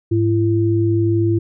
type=tone pair together; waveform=sine; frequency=105.3 / 337.7 Hz; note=G#2 / E4; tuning=+24 / +42 cents; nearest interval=octave + minor sixth; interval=2018 cents; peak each=-16 dBFS; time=0.11-1.39 s; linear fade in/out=10 ms; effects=none